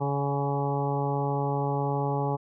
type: harmonic tone with a mistuned harmonic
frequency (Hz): 141.2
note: C#3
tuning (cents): +32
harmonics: 1 / 2 / 3 / 4 / 5 / 6 / 7 / 8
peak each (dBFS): -28 / -35 / -32 / -36 / -39 / -31 / -40 / -40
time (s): 0-2.37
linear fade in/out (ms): 20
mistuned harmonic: 6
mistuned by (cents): -16
effects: none